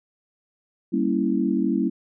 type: chord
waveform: sine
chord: G diminished seventh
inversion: none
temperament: equal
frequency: 196 / 233.1 / 277.2 / 329.6 Hz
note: G3 / Bb3 / Db4 / Fb4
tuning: 0 / 0 / 0 / 0 cents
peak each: -25 dBFS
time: 0.92-1.9 s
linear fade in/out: 20 ms
effects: none

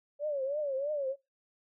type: tone with vibrato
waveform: sine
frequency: 566 Hz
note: C#5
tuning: 36 cents sharp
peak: -30 dBFS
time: 0.19-1.16 s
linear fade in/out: 50 ms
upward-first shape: triangle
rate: 3.1 Hz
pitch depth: 150 cents each way
effects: noise-tail reverb RT60 0.2 s tail -22 dB re dry

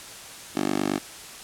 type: tone with high-pass filter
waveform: 10% pulse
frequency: 49.18 Hz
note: G1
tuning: 6 cents sharp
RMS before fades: -26 dBFS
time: 0.55-0.99 s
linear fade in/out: 20 ms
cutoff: 300 Hz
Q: 1.9
effects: white hiss -41 dBFS RMS until 1.43 s + low-pass 10000 Hz 12 dB/octave

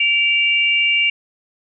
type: tone pair together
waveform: sine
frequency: 2318 / 2794 Hz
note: D7 / F7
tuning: -23 / 0 cents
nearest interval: minor third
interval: 323 cents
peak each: -16 dBFS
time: 0-1.1 s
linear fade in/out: 5 ms
effects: none

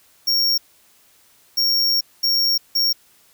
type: tone bursts at uneven times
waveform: square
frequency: 5530 Hz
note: F8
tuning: 18 cents flat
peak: -16 dBFS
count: 4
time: 0.27-0.58 / 1.57-2.01 / 2.23-2.58 / 2.75-2.93 s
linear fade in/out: 10 ms
effects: white hiss -55 dBFS RMS until 3.33 s

